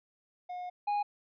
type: tone pair in turn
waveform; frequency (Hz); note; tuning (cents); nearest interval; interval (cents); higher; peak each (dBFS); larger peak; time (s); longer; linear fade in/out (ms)
triangle; 720 / 823.4; F#5 / G#5; -47 / -15; major second; 232; second; -35 / -26; second; 0.49-0.7 / 0.87-1.03; first; 10
effects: resampled to 11025 Hz